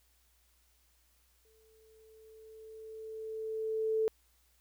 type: tone with exponential growth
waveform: sine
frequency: 440 Hz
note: A4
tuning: in tune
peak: -26 dBFS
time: 1.45-4.08 s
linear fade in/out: 0 ms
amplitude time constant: 570 ms
effects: added 60 Hz sine -70 dBFS peak until 4.6 s + white hiss -71 dBFS RMS until 4.6 s